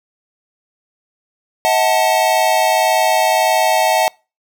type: chord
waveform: square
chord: D# diminished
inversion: none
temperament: equal with one note detuned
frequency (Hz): 638.3 / 740 / 880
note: D#5 / F#5 / A5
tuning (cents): +44 / 0 / 0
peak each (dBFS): -17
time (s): 1.65-4.08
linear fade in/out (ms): 0
effects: noise-tail reverb RT60 0.3 s tail -26 dB re dry